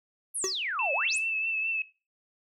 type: exponential two-way sweep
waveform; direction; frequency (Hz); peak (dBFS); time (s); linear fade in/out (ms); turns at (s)
sine; down then up; 11650 to 523.3 to 11650; -29; 0.34-1.19; 20; 0.93
type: tone with exponential decay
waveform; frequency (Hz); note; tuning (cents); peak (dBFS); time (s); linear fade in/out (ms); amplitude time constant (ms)
square; 379.2; F#4; +43; -26; 0.44-0.56; 1; 26
type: tone with vibrato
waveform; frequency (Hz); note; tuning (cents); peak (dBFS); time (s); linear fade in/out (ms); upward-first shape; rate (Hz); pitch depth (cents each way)
sine; 2637; E7; 0; -27; 0.79-1.82; 2; triangle; 4.7; 42
effects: noise-tail reverb RT60 0.3 s tail -17 dB re dry